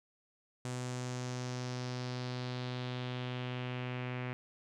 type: tone with low-pass filter sweep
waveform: sawtooth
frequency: 125.2 Hz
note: B2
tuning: 24 cents sharp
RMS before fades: -39 dBFS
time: 0.65-4.33 s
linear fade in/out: 0 ms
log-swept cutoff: 8000 to 2300 Hz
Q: 2.6
effects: none